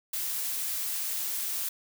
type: noise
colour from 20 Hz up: blue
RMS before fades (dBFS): -32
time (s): 0.13-1.69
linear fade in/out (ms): 5
effects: none